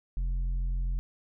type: tone with tanh clipping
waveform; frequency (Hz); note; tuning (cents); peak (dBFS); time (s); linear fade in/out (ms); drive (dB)
triangle; 43.78; F1; +5; -28; 0.17-0.99; 0; 10
effects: none